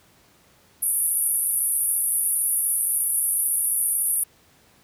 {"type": "band-pass noise", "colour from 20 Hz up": "pink", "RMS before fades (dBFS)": -23, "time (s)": [0.82, 4.24], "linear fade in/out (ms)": 10, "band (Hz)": [9600, 12000], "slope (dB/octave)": 96, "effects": ["pink hiss -57 dBFS RMS until 4.83 s", "high-pass 60 Hz 12 dB/octave"]}